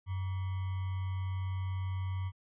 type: tone with sample-and-hold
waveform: sine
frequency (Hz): 93.9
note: F#2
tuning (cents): +26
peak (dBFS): -32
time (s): 0.06-2.32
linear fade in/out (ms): 50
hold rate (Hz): 1050
effects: resampled to 8000 Hz

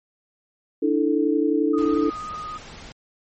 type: chord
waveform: sine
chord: D suspended second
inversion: none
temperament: equal with one note detuned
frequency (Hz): 293.7 / 325.1 / 440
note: D4 / E4 / A4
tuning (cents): 0 / -24 / 0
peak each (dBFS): -21 / -22 / -23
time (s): 0.82-2.1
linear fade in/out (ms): 10
type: tone with vibrato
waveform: sine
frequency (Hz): 1240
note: D#6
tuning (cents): -6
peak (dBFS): -30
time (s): 1.73-2.58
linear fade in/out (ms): 10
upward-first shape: sine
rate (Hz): 17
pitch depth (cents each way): 21
type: noise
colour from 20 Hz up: pink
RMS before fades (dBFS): -41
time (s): 1.78-2.92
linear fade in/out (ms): 0
effects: MP3 32 kbps

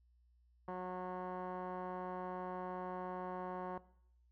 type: tone with low-pass filter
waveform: 15% pulse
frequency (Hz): 182.6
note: F#3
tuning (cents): -23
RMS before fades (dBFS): -43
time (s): 0.68-3.78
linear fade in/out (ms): 2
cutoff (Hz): 1100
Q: 6
effects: noise-tail reverb RT60 0.7 s tail -19 dB re dry + added 60 Hz sine -67 dBFS peak until 4.31 s

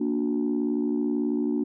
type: chord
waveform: sine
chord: Bb augmented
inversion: none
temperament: just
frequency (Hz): 233.1 / 291.4 / 364.2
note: Bb3 / D4 / F#4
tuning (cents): 0 / -13 / -27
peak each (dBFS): -26 / -25 / -29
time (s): 0-1.64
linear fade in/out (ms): 10
effects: tanh soft clip ceiling -17 dBFS

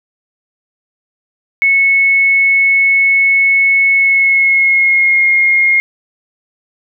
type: tone with pitch glide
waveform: sine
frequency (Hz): 2200 to 2140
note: C#7 to C7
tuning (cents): -14 to +38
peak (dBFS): -7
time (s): 1.62-5.8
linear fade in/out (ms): 0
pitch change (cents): -48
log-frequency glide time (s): 3.93-5.27
effects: none

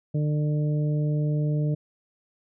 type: harmonic tone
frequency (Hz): 150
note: D3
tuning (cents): +37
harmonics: 1 / 2 / 3 / 4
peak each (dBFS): -22 / -33 / -36 / -38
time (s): 0.14-1.75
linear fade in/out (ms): 10
effects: none

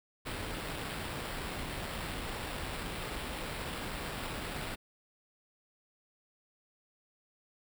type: noise with sample-and-hold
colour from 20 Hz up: pink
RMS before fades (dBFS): -39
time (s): 0.25-4.76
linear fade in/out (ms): 20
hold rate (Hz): 6300
effects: none

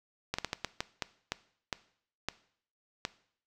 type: slowing click train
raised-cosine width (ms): 0.2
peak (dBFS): -14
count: 11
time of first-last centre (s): 0.34-3.051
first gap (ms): 45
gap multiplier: 1.37
effects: noise-tail reverb RT60 0.6 s tail -18 dB re dry

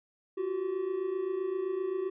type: tone pair together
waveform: triangle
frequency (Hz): 353.3 / 381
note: F4 / G4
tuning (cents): +20 / -49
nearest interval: minor second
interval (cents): 131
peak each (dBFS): -34 / -29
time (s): 0.37-2.1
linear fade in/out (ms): 10
effects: resampled to 8000 Hz

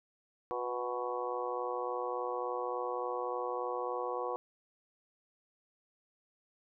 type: harmonic tone with a mistuned harmonic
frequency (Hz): 123.47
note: B2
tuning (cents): 0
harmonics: 3 / 4 / 5 / 6 / 7 / 8 / 9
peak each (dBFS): -42 / -37 / -49 / -41 / -46 / -42 / -41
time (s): 0.51-4.36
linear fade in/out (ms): 0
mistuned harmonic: 3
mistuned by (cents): -35
effects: none

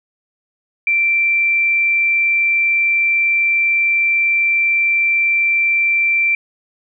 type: tone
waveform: sine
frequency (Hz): 2349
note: D7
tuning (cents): 0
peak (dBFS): -12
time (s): 0.87-6.35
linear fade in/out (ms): 2
effects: none

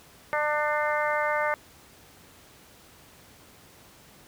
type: harmonic tone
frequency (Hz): 299.4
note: D4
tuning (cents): +33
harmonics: 2 / 3 / 4 / 5 / 6 / 7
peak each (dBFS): -28 / -30 / -31 / -32 / -33 / -33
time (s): 0.33-1.54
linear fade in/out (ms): 0
effects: pink hiss -53 dBFS RMS until 4.27 s + high-pass 60 Hz 12 dB/octave

